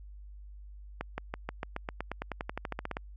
accelerating click train, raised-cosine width 0.5 ms, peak -19 dBFS, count 20, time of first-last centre 1.01-2.969 s, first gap 170 ms, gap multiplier 0.94, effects added 50 Hz sine -45 dBFS peak until 3.16 s

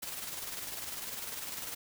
white noise with tremolo, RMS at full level -39 dBFS, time 0.02-1.75 s, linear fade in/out 10 ms, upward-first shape square, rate 20 Hz, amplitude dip 40%, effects none

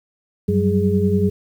sine tone cluster, 95.5 / 185.6 / 196 / 414.2 Hz, G2 / F#3 / G3 / G#4, -45 / +6 / 0 / -5 cents, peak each -20 dBFS, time 0.48-1.3 s, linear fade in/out 10 ms, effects 8-bit

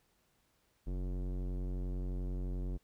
square tone with low-pass filter, 45.72 Hz, F#1, 20 cents flat, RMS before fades -37 dBFS, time 0.86-2.78 s, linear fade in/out 20 ms, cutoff 370 Hz, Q 1.1, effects pink hiss -74 dBFS RMS until 2.83 s

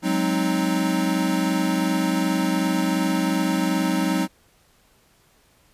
square chord, Ab dominant seventh, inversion third, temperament equal, 185 / 207.7 / 261.6 / 311.1 Hz, Gb3 / Ab3 / C4 / Eb4, 0 / 0 / 0 / 0 cents, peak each -25 / -29 / -27 / -25 dBFS, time 0.02-4.28 s, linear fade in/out 50 ms, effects pink hiss -59 dBFS RMS until 5.73 s + resampled to 32000 Hz

